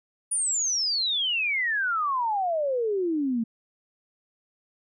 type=exponential sweep; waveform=sine; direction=down; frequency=9760 to 220 Hz; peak=-23 dBFS; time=0.31-3.44 s; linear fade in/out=10 ms; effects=none